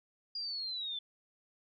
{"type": "linear sweep", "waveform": "sine", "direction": "down", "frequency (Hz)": [4846, 3484], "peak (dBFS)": -36, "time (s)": [0.35, 0.99], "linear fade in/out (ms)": 5, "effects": []}